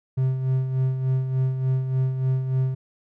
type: tone with tremolo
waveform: triangle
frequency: 130.81 Hz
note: C3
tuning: in tune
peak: -16 dBFS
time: 0.17-2.75 s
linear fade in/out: 10 ms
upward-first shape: sine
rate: 3.4 Hz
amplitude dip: 55%
effects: none